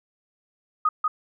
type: tone with echo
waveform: sine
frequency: 1247 Hz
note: D#6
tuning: 3 cents sharp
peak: -17 dBFS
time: 0.85-0.89 s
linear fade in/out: 5 ms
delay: 190 ms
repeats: 1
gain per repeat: -2 dB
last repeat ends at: 1.08 s
effects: none